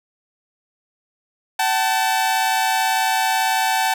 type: tone pair together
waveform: sawtooth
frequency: 761.9 / 880 Hz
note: G5 / A5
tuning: -49 / 0 cents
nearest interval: major second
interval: 249 cents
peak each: -16 dBFS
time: 1.59-3.94 s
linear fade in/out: 5 ms
effects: none